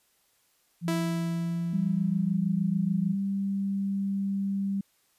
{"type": "tone with vibrato", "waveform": "sine", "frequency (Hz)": 170.2, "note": "F3", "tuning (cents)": -44, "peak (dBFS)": -27, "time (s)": [0.81, 3.16], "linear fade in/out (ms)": 50, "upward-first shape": "triangle", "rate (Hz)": 1.5, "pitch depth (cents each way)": 9}
{"type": "tone with exponential decay", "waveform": "sawtooth", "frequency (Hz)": 329.6, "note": "E4", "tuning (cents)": 0, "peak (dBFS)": -23, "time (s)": [0.88, 2.36], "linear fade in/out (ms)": 1, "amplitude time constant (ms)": 320}
{"type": "tone", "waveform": "sine", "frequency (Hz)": 196.9, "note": "G3", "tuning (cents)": 8, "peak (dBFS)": -26, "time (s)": [1.73, 4.81], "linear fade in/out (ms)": 5}
{"effects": ["white hiss -68 dBFS RMS until 5.18 s", "resampled to 32000 Hz"]}